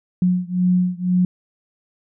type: beating tone pair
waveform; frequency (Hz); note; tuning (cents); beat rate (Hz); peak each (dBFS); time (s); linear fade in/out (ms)
sine; 180 / 182; F#3 / F#3; -47 / -28; 2; -18 / -19; 0.22-1.25; 2
effects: none